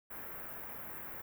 white band-stop noise, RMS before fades -45 dBFS, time 0.1-1.22 s, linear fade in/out 10 ms, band 1900 to 15000 Hz, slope 24 dB/octave, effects none

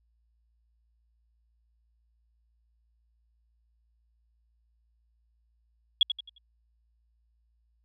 sine tone with echo, 3339 Hz, G#7, 9 cents sharp, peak -16 dBFS, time 6.01-6.03 s, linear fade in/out 2 ms, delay 88 ms, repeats 4, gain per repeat -9 dB, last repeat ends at 6.382 s, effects added 57 Hz sine -67 dBFS peak until 7.84 s

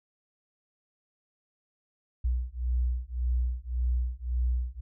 sine beating tone pair, 60.5 / 62.3 Hz, B1 / B1, -35 / +16 cents, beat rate 1.8 Hz, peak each -29 dBFS, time 2.24-4.81 s, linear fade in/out 10 ms, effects none

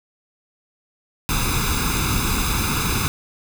pink noise with comb filter, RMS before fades -21 dBFS, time 1.29-3.08 s, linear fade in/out 0 ms, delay 0.8 ms, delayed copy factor +0.85, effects none

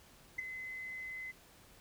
sine tone with ADSR envelope, 2039 Hz, C7, 45 cents flat, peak -30 dBFS, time 0.38-1.32 s, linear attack 11 ms, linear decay 10 ms, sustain -11 dB, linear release 17 ms, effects tanh soft clip ceiling -30 dBFS + pink hiss -61 dBFS RMS until 1.8 s

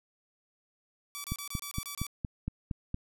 5% pulse tone bursts, 1152 Hz, D6, 34 cents flat, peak -26 dBFS, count 8, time 1.15-2.067 s, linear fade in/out 0 ms, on 91 ms, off 27 ms
click train, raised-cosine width 5 ms, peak -20 dBFS, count 8, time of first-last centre 1.32-2.944 s, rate 4.31 Hz
effects none

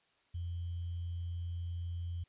sine tone with sample-and-hold, 86.2 Hz, F2, 22 cents flat, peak -36 dBFS, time 0.34-2.24 s, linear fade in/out 10 ms, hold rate 3150 Hz, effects white hiss -72 dBFS RMS until 2.28 s + resampled to 8000 Hz

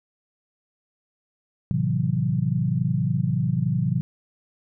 sine chord, F# half-diminished seventh, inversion first, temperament equal with one note detuned, 110 / 130.81 / 161.52 / 185 Hz, A2 / C3 / E3 / F#3, 0 / 0 / -35 / 0 cents, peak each -28 / -24 / -25 / -27 dBFS, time 1.71-4.01 s, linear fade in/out 0 ms, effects none

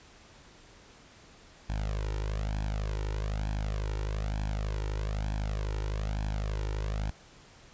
sawtooth tone with flanger, 51.91 Hz, G#1, in tune, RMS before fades -32 dBFS, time 1.69-7.11 s, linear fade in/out 10 ms, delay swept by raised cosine 1.2 to 2.18 ms, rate 1.1 Hz, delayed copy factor +0.95, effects pink hiss -55 dBFS RMS until 7.73 s + resampled to 16000 Hz

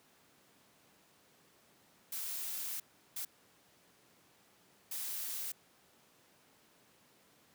blue noise bursts at uneven times, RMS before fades -40 dBFS, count 3, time 2.12-2.8 / 3.16-3.25 / 4.91-5.52 s, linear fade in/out 5 ms, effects pink hiss -66 dBFS RMS until 7.54 s + high-pass 150 Hz 12 dB/octave

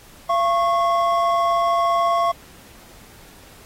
triangle tone pair together, 684 / 1098 Hz, F5 / C#6, -36 / -17 cents, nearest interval minor sixth, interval 819 cents, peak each -17 dBFS, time 0.29-2.32 s, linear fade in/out 10 ms, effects pink hiss -47 dBFS RMS until 3.65 s + AAC 48 kbps

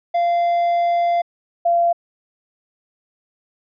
triangle / sine tone pair in turn, 691 / 687 Hz, F5 / F5, -19 / -29 cents, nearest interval unison, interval 10 cents, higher first, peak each -13 dBFS, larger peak neither, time 0.14-1.22 / 1.65-1.93 s, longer first, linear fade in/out 10 ms, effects resampled to 11025 Hz

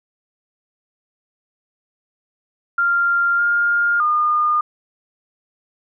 sine tone with pitch steps, 1392 / 1410 / 1216 Hz, F6 / F6 / D#6, -6 / +16 / -40 cents, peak -14 dBFS, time 2.78-4.61 s, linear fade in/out 5 ms, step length 610 ms, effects none

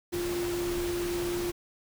sine tone in noise, 349.2 Hz, F4, in tune, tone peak -29 dBFS, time 0.12-1.52 s, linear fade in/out 20 ms, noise pink, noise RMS -37 dBFS, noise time 0.12-1.52 s, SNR +5 dB, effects none

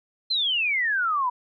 sine exponential sweep, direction down, 4197 to 958 Hz, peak -21 dBFS, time 0.3-1.3 s, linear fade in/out 10 ms, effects none

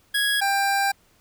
25% pulse tone pair in turn, 1661.2 / 792.6 Hz, G#6 / G5, 0 / +19 cents, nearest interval octave + minor second, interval 1281 cents, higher first, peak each -16 dBFS, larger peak neither, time 0.14-0.41 / 0.41-0.92 s, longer second, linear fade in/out 10 ms, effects pink hiss -60 dBFS RMS until 1.2 s

